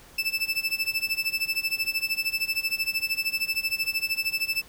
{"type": "tone with tremolo", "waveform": "30% pulse", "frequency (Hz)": 2637, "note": "E7", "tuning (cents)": 0, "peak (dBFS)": -19, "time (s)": [0.18, 4.62], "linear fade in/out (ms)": 5, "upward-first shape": "sine", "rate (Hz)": 13, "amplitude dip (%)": 90, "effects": ["pink hiss -51 dBFS RMS until 4.68 s"]}